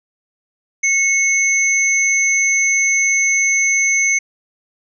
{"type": "tone pair together", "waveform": "sine", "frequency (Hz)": [2193, 6203], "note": ["C#7", "G8"], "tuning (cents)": [-19, -19], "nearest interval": "octave + tritone", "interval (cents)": 1800, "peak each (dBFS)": [-14, -17], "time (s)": [0.83, 4.19], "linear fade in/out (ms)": 10, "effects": []}